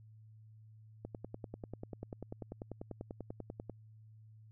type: click train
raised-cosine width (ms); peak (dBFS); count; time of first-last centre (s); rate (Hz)
2; -29; 28; 1.05-3.697; 10.2
effects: added 109 Hz sine -55 dBFS peak until 4.51 s